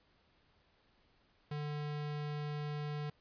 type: tone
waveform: square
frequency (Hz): 148.3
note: D3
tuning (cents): +17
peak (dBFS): -38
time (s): 1.51-3.1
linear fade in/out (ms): 5
effects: pink hiss -71 dBFS RMS until 3.2 s + resampled to 11025 Hz